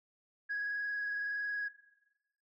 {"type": "tone with frequency modulation", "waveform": "sine", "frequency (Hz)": 1661.2, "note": "G#6", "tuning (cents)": 0, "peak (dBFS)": -32, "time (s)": [0.49, 1.69], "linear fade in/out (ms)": 20, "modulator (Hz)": 21.6, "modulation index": 0.71, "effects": ["noise-tail reverb RT60 1.0 s tail -18 dB re dry", "tanh soft clip ceiling -30 dBFS"]}